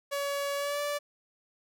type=tone with pitch glide; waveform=sawtooth; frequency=565 to 581.6 Hz; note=C#5 to D5; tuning=+33 to -17 cents; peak=-26 dBFS; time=0.11-0.99 s; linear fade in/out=20 ms; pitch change=+50 cents; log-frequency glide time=0.56-0.81 s; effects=none